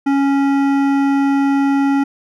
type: tone with hard clipping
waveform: triangle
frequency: 277.2 Hz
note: C#4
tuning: in tune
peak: -14 dBFS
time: 0.06-2.04 s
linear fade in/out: 10 ms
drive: 17 dB
effects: none